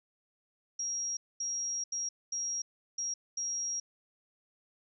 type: tone bursts at uneven times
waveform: sine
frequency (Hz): 5640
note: F8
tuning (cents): +16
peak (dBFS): -32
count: 6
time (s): 0.79-1.17 / 1.4-1.84 / 1.92-2.09 / 2.32-2.62 / 2.98-3.14 / 3.37-3.8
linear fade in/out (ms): 5
effects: none